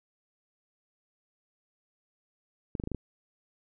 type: clicks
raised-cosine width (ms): 3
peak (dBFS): -20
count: 6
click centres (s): 2.752 / 2.799 / 2.838 / 2.874 / 2.917 / 2.947
effects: none